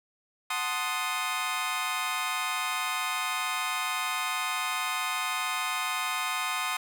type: chord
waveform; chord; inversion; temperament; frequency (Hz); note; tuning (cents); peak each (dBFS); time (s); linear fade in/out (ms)
20% pulse; F# diminished seventh; none; equal; 740 / 880 / 1046.5 / 1244.5; F#5 / A5 / C6 / Eb6; 0 / 0 / 0 / 0; -32 / -33 / -28 / -27; 0.5-6.77; 5
effects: none